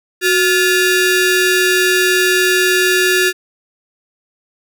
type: ring-modulated tone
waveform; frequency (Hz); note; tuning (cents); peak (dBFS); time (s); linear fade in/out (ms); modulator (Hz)
sawtooth; 1046.5; C6; 0; -4; 0.21-3.33; 50; 678
effects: none